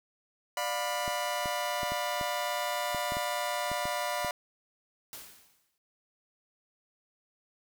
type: chord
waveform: sawtooth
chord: B diminished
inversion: first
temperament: just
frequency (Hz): 592.7 / 711.2 / 987.8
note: D5 / F5 / B5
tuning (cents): +16 / +31 / 0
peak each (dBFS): -31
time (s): 0.57-4.31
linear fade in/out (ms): 2
type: clicks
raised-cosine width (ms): 3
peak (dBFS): -27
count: 11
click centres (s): 1.079 / 1.458 / 1.832 / 1.92 / 2.212 / 2.947 / 3.121 / 3.169 / 3.716 / 3.855 / 4.247
type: noise with exponential decay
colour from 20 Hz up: white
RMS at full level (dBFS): -42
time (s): 5.13-5.78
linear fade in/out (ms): 0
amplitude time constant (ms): 140
effects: none